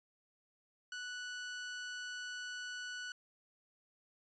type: tone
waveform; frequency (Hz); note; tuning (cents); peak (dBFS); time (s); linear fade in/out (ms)
sawtooth; 1480; F#6; 0; -38; 0.92-3.12; 2
effects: resampled to 16000 Hz